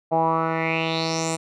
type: tone with low-pass filter sweep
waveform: 10% pulse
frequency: 162.6 Hz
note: E3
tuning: 23 cents flat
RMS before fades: -23 dBFS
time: 0.11-1.37 s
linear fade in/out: 20 ms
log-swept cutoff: 720 to 8600 Hz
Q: 5.1
effects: none